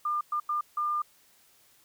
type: tone bursts at uneven times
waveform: sine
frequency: 1202 Hz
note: D6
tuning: 40 cents sharp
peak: -26 dBFS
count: 4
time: 0.05-0.21 / 0.32-0.4 / 0.49-0.61 / 0.77-1.02 s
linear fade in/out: 5 ms
effects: white hiss -62 dBFS RMS until 1.84 s